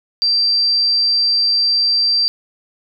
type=tone; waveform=sine; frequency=4699 Hz; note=D8; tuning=in tune; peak=-12 dBFS; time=0.22-2.28 s; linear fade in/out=0 ms; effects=none